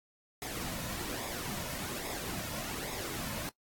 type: noise with flanger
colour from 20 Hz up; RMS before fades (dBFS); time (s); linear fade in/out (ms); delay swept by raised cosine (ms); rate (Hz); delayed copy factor
pink; -39; 0.42-3.49; 0; 0.67 to 2.57; 1.2; -0.55
effects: noise-tail reverb RT60 0.1 s tail -20 dB re dry + AAC 64 kbps